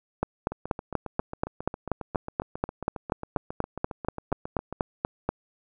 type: two click trains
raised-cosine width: 1 ms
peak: -10 / -20 dBFS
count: 22 / 32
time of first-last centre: 0.23-5.29 / 0.52-4.726 s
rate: 4.15 / 7.37 Hz
effects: none